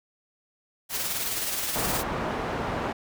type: noise with tremolo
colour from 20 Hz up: white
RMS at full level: -28 dBFS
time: 0.89-2.04 s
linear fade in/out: 50 ms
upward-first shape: sine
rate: 19 Hz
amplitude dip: 35%
type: low-pass noise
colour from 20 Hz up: white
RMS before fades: -30 dBFS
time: 1.75-2.93 s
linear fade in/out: 10 ms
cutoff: 1000 Hz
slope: 12 dB/octave
effects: none